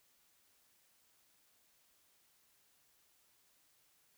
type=silence; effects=white hiss -72 dBFS RMS until 4.17 s